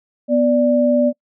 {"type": "tone pair together", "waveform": "sine", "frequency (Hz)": [246.9, 587.2], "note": ["B3", "D5"], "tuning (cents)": [0, 0], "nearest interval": "octave + minor third", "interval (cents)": 1500, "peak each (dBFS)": [-15, -14], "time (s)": [0.28, 1.13], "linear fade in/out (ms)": 50, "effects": ["noise-tail reverb RT60 0.1 s tail -26 dB re dry"]}